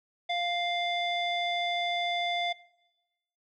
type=tone with low-pass filter; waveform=square; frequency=698.5 Hz; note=F5; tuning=in tune; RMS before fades=-30 dBFS; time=0.29-2.53 s; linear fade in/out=10 ms; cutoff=3100 Hz; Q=8; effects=noise-tail reverb RT60 1.0 s tail -21 dB re dry